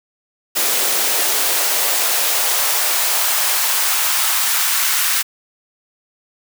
white noise with high-pass filter sweep, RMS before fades -17 dBFS, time 0.55-5.23 s, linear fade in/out 20 ms, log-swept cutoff 360 to 1300 Hz, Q 1.3, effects none

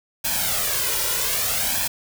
white noise with flanger, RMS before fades -23 dBFS, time 0.24-1.88 s, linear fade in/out 10 ms, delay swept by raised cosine 1.2 to 2.09 ms, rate 0.63 Hz, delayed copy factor +0.75, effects none

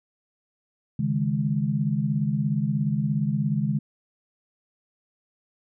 sine chord, C# suspended second, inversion none, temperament equal, 138.59 / 155.56 / 207.7 Hz, C#3 / D#3 / G#3, 0 / 0 / 0 cents, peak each -26 dBFS, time 0.99-3.79 s, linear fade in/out 5 ms, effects none

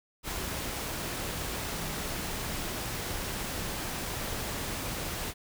sine tone in noise, 164.81 Hz, E3, in tune, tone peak -41 dBFS, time 1.76-2.01 s, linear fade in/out 50 ms, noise pink, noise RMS -35 dBFS, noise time 0.23-5.34 s, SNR -9 dB, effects none

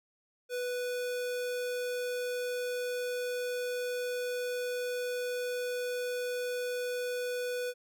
square tone, 493.9 Hz, B4, in tune, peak -33 dBFS, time 0.49-7.74 s, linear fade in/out 50 ms, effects none

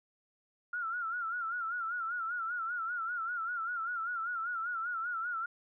sine tone with vibrato, 1388 Hz, F6, 11 cents flat, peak -33 dBFS, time 0.73-5.46 s, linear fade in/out 5 ms, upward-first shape sine, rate 5.1 Hz, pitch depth 99 cents each way, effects none

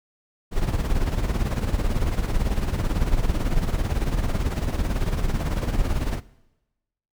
brown noise with tremolo, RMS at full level -20 dBFS, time 0.51-6.21 s, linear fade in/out 50 ms, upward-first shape sine, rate 18 Hz, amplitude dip 65%, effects noise-tail reverb RT60 1.0 s tail -20 dB re dry

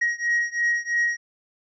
triangle beating tone pair, 1890 / 1893 Hz, A#6 / A#6, +23 / +26 cents, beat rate 3 Hz, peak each -22 / -23 dBFS, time 0.01-1.17 s, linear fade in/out 10 ms, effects resampled to 16000 Hz

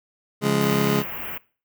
25% pulse chord, Db major, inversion none, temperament just, 138.59 / 173.24 / 207.9 Hz, Db3 / F3 / Ab3, 0 / -14 / +2 cents, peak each -20 / -23 / -18 dBFS, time 0.41-1.04 s, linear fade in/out 50 ms
white band-stop noise, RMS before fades -32 dBFS, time 0.61-1.38 s, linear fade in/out 5 ms, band 3000 to 14000 Hz, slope 96 dB/octave
effects noise-tail reverb RT60 0.4 s tail -22 dB re dry

